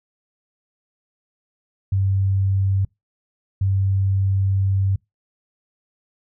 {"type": "tone pair in turn", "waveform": "sine", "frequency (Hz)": [97, 97], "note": ["G2", "G2"], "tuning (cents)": [-18, -18], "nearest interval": "unison", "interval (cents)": 0, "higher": "neither", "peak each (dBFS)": -16, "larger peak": "neither", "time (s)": [[1.92, 2.85], [3.61, 4.96]], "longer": "second", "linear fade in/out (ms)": 5, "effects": ["noise-tail reverb RT60 0.2 s tail -26 dB re dry"]}